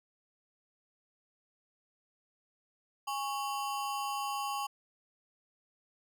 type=ring-modulated tone; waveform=square; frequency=964 Hz; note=B5; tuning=42 cents flat; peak=-31 dBFS; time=3.07-4.67 s; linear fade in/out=10 ms; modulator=141 Hz; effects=none